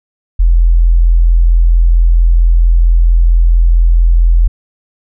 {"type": "tone", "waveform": "sine", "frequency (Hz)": 42.22, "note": "E1", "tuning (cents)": 42, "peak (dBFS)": -4, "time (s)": [0.39, 4.48], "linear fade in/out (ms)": 10, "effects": []}